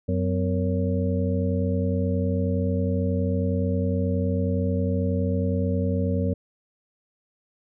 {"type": "harmonic tone with a mistuned harmonic", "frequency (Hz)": 92.5, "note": "F#2", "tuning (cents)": 0, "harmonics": [1, 2, 3, 5, 6], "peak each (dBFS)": [-24, -27, -29, -31, -32], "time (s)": [0.08, 6.34], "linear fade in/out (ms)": 10, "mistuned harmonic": 3, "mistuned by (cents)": -150, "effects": []}